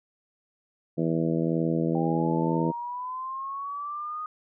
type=harmonic tone; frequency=82 Hz; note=E2; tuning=9 cents flat; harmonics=2 / 3 / 4 / 5 / 6 / 7 / 8; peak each=-27 / -30 / -28 / -35 / -32 / -38 / -38 dBFS; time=0.97-2.72 s; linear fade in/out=20 ms
type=linear sweep; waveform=sine; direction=up; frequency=784 to 1244.5 Hz; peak=-31 dBFS; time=1.95-4.26 s; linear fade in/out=2 ms
effects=none